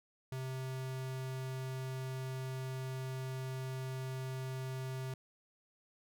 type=tone; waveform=square; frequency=130.81 Hz; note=C3; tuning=in tune; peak=-39 dBFS; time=0.32-5.14 s; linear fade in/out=2 ms; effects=none